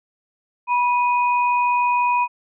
sine tone pair together, 977 / 2488 Hz, B5 / D#7, -19 / -1 cents, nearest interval octave + major third, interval 1618 cents, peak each -16 / -25 dBFS, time 0.67-2.28 s, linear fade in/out 50 ms, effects none

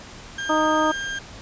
35% pulse tone, 1600 Hz, G6, 35 cents sharp, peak -25 dBFS, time 0.38-1.19 s, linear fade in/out 5 ms
harmonic tone, 310 Hz, D#4, 6 cents flat, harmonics 1 / 2 / 3 / 4, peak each -23 / -23 / -23 / -23 dBFS, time 0.49-0.92 s, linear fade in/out 10 ms
effects pink hiss -41 dBFS RMS until 1.41 s + resampled to 16000 Hz

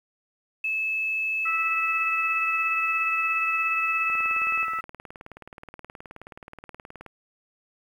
sine tone, 2607 Hz, E7, 20 cents flat, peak -24 dBFS, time 0.64-4.65 s, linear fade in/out 5 ms
harmonic tone, 656 Hz, E5, 9 cents flat, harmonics 2 / 3 / 4, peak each -27 / -35 / -37 dBFS, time 1.45-4.81 s, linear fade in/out 10 ms
click train, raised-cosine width 0.5 ms, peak -26 dBFS, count 57, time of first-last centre 4.1-7.063 s, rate 18.9 Hz
effects 9-bit

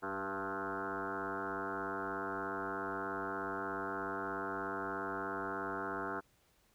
sine tone with frequency modulation, 873 Hz, A5, 14 cents flat, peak -36 dBFS, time 0.02-6.21 s, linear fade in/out 20 ms, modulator 96.8 Hz, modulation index 6.6, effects pink hiss -71 dBFS RMS until 6.74 s

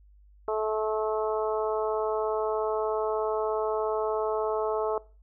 harmonic tone, 216.8 Hz, A3, 25 cents flat, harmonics 2 / 3 / 4 / 5 / 6, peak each -28 / -32 / -34 / -36 / -38 dBFS, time 0.48-4.98 s, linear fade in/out 2 ms, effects noise-tail reverb RT60 0.4 s tail -22 dB re dry + added 50 Hz sine -53 dBFS peak until 5.22 s

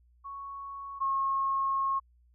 sine tone pair in turn, 1108.7 / 1085.3 Hz, C#6 / C#6, 0 / -37 cents, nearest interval unison, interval 37 cents, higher first, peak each -38 / -26 dBFS, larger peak second, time 0.24-1 / 1-2 s, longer second, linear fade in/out 20 ms, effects added 60 Hz sine -60 dBFS peak until 2.34 s

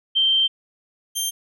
sine / 15% pulse tone pair in turn, 3136 / 3163 Hz, G7 / G7, 0 / +15 cents, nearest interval unison, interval 15 cents, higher second, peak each -15 dBFS, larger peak neither, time 0.15-0.48 / 1.15-1.31 s, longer first, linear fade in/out 20 ms, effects none

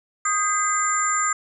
sine tone cluster, 1242 / 1591 / 2043 / 7230 Hz, D#6 / G6 / C7 / A8, -3 / +25 / -42 / +46 cents, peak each -22 / -30 / -31 / -23 dBFS, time 0.25-1.33 s, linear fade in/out 5 ms, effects none

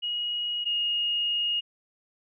sine tone pair in turn, 2893 / 2861 Hz, F#7 / F7, -40 / +41 cents, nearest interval unison, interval 19 cents, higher first, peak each -27 / -24 dBFS, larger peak second, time 0.02-0.65 / 0.65-1.61 s, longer second, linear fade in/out 20 ms, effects none

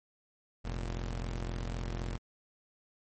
sawtooth tone pair together, 43.92 / 116.5 Hz, F1 / A#2, +11 / -1 cents, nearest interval octave + perfect fourth, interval 1688 cents, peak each -31 / -38 dBFS, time 0.64-2.18 s, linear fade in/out 20 ms, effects MP3 32 kbps

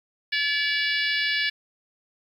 harmonic tone, 574 Hz, D5, 40 cents flat, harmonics 3 / 4 / 5 / 6 / 7 / 8 / 9, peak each -26 / -28 / -30 / -32 / -33 / -34 / -35 dBFS, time 0.32-1.5 s, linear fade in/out 10 ms, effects 9-bit

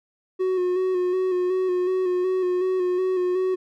triangle tone with vibrato, 367 Hz, F#4, 14 cents flat, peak -18 dBFS, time 0.39-3.56 s, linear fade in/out 20 ms, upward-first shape square, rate 2.7 Hz, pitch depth 28 cents each way, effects none

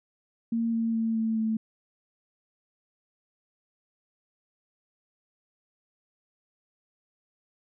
sine tone with pitch steps, 229.8 / 227.6 / 225.3 / 223.1 / 220.9 Hz, A#3 / A#3 / A3 / A3 / A3, -25 / -41 / +41 / +24 / +7 cents, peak -24 dBFS, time 0.52-1.57 s, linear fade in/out 5 ms, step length 210 ms, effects none

